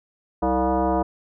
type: tone with frequency modulation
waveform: sine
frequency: 192.6 Hz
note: G3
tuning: 30 cents flat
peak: -18 dBFS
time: 0.42-1.03 s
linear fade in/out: 10 ms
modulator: 258 Hz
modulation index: 3.1
effects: none